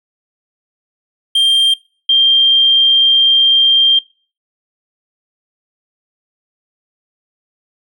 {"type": "tone pair in turn", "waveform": ["triangle", "sine"], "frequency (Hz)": [3182, 3182], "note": ["G7", "G7"], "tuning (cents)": [25, 25], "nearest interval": "unison", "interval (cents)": 0, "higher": "neither", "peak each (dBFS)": -7, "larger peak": "neither", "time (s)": [[1.35, 1.74], [2.09, 3.99]], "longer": "second", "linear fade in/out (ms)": 5, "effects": ["noise-tail reverb RT60 0.4 s tail -22 dB re dry"]}